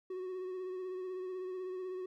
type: tone with vibrato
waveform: triangle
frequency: 370 Hz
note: F#4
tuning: in tune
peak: -36 dBFS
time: 0.1-2.06 s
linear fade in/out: 5 ms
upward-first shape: triangle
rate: 16 Hz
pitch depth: 35 cents each way
effects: none